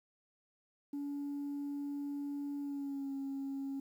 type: tone with pitch glide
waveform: sine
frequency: 285.2 to 273.7 Hz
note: C#4 to C#4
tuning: +49 to -22 cents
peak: -35 dBFS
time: 0.93-3.8 s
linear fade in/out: 5 ms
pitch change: -71 cents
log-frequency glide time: 2.6-3.13 s
effects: tanh soft clip ceiling -35 dBFS + 11-bit